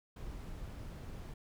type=noise; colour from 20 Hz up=brown; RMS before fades=-45 dBFS; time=0.16-1.34 s; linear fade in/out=5 ms; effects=none